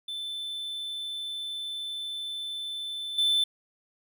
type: tone with level steps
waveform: triangle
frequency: 3527 Hz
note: A7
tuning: 3 cents sharp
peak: -31 / -20 dBFS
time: 0.08-3.44 s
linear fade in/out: 5 ms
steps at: 3.18 s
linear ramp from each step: 5 ms
effects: none